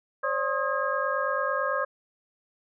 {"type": "tone cluster", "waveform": "sine", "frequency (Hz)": [530, 579, 1070, 1254, 1628], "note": ["C5", "D5", "C6", "D#6", "G#6"], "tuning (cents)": [22, -25, 38, 13, -35], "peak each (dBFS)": -31, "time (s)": [0.23, 1.85], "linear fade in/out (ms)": 10, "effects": []}